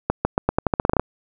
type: accelerating click train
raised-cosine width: 1 ms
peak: -3 dBFS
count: 13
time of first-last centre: 0.1-0.996 s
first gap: 150 ms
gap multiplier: 0.86
effects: none